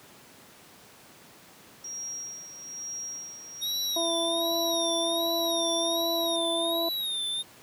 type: tone with tremolo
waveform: sine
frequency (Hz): 5640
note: F8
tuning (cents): +16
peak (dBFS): -33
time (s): 1.84-6.36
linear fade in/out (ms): 5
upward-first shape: sine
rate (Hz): 1.1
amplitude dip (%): 65
type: tone with vibrato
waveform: square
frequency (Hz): 3729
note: A#7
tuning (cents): 0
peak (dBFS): -29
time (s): 3.61-7.43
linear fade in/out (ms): 20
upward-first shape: sine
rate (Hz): 1.3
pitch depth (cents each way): 95
type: harmonic tone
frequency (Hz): 334.7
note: E4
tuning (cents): +26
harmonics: 1 / 2 / 3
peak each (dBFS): -32 / -29 / -37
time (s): 3.96-6.89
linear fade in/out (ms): 5
effects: pink hiss -52 dBFS RMS until 7.62 s + high-pass 150 Hz 12 dB/octave